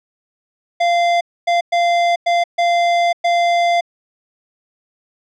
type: tone bursts at uneven times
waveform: square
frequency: 692 Hz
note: F5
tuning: 16 cents flat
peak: -13 dBFS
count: 6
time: 0.8-1.21 / 1.47-1.61 / 1.72-2.16 / 2.26-2.44 / 2.58-3.13 / 3.24-3.81 s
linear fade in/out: 10 ms
effects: low-pass 4000 Hz 12 dB/octave